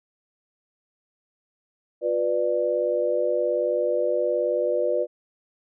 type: chord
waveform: sine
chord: B diminished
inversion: second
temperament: just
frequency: 355.6 / 493.9 / 592.7 Hz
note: F4 / B4 / D5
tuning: +31 / 0 / +16 cents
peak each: -28 / -24 / -24 dBFS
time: 2.01-5.07 s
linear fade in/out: 50 ms
effects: none